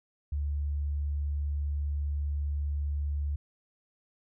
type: tone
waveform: sine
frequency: 72.5 Hz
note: D2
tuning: 22 cents flat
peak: -28 dBFS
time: 0.32-3.36 s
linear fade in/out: 5 ms
effects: none